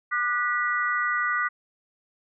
sine tone cluster, 1200 / 1468 / 1949 Hz, D6 / F#6 / B6, +37 / -14 / -23 cents, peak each -27 dBFS, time 0.11-1.49 s, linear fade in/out 20 ms, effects none

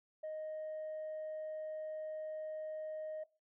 sine tone, 622.3 Hz, D#5, in tune, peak -38 dBFS, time 0.23-3.24 s, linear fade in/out 10 ms, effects noise-tail reverb RT60 0.3 s tail -20 dB re dry + tanh soft clip ceiling -38 dBFS

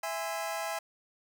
sawtooth chord, E augmented, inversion none, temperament just, 659.3 / 824.1 / 1030.1 Hz, E5 / G#5 / B#5, 0 / -14 / -27 cents, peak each -32 / -33 / -37 dBFS, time 0.03-0.79 s, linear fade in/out 5 ms, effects none

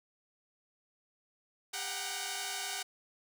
5% pulse tone cluster, 400.4 / 714 / 748 / 780 / 938 Hz, G4 / F5 / F#5 / G5 / A#5, +37 / +38 / +19 / -9 / +11 cents, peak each -34 / -34 / -27 / -32 / -34 dBFS, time 1.73-2.83 s, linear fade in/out 10 ms, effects none

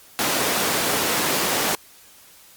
pink high-pass noise, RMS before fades -22 dBFS, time 0.19-1.75 s, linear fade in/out 0 ms, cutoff 260 Hz, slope 12 dB/octave, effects white hiss -49 dBFS RMS until 2.56 s + Opus 48 kbps

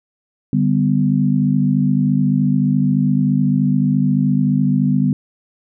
sine chord, G major, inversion second, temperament equal with one note detuned, 146.83 / 196 / 250.1 Hz, D3 / G3 / B3, 0 / 0 / +22 cents, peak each -17 dBFS, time 0.53-5.13 s, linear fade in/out 2 ms, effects none

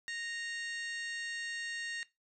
harmonic tone with a mistuned harmonic, 930 Hz, A#5, 4 cents flat, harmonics 2 / 3 / 4 / 5 / 6 / 7 / 8 / 9, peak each -39 / -47 / -49 / -49 / -55 / -54 / -56 / -56 dBFS, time 0.08-2.03 s, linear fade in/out 0 ms, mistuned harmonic 5, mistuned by -99 cents, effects noise-tail reverb RT60 0.2 s tail -18 dB re dry

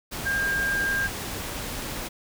sine tone in noise, 1603 Hz, G6, 38 cents sharp, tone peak -23 dBFS, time 0.25-1.08 s, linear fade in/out 20 ms, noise pink, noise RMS -33 dBFS, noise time 0.11-2.09 s, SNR +7 dB, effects none

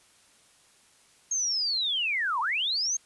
sine linear two-way sweep, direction down then up, 6520 to 880 to 6520 Hz, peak -25 dBFS, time 1.31-2.97 s, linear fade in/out 5 ms, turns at 2.4 s, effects white hiss -60 dBFS RMS until 3.05 s + resampled to 24000 Hz

